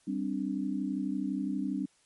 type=chord; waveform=sine; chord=G suspended fourth; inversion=none; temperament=equal; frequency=196 / 261.6 / 293.7 Hz; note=G3 / C4 / D4; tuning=0 / 0 / 0 cents; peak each=-34 dBFS; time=0.07-1.86 s; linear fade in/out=10 ms; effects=white hiss -67 dBFS RMS until 2.05 s + MP3 48 kbps